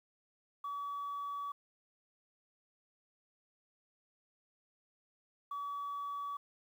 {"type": "tone bursts at uneven times", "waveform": "sine", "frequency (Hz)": 1140, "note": "C#6", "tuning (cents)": 48, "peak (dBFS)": -36, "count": 2, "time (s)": [[0.64, 1.52], [5.51, 6.37]], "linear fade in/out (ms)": 5, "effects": ["tanh soft clip ceiling -35 dBFS", "11-bit"]}